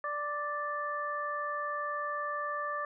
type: harmonic tone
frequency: 587.3 Hz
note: D5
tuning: in tune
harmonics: 1 / 2 / 3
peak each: -39 / -34 / -39 dBFS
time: 0.04-2.85 s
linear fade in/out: 2 ms
effects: none